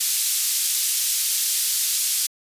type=band-pass noise; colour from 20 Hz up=white; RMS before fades=-22 dBFS; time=0-2.27 s; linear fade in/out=10 ms; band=4100 to 13000 Hz; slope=12 dB/octave; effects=resampled to 32000 Hz